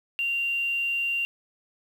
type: tone with quantisation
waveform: sine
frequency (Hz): 2770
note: F7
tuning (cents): -15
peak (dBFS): -24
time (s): 0.19-1.25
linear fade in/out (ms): 0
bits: 8
effects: none